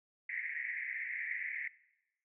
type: band-pass noise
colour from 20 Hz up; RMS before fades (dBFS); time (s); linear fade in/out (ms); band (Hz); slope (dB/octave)
white; -40; 0.29-1.68; 5; 1800 to 2200; 96
effects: noise-tail reverb RT60 0.9 s tail -19 dB re dry